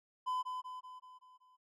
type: tone with echo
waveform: triangle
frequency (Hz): 1011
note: B5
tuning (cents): +40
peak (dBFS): -31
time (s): 0.26-0.43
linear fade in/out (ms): 20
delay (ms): 190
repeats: 6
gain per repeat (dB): -5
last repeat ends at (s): 1.57
effects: none